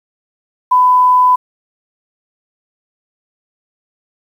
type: tone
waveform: sine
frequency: 1001 Hz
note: B5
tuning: 23 cents sharp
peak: -6 dBFS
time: 0.71-1.36 s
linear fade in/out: 10 ms
effects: 7-bit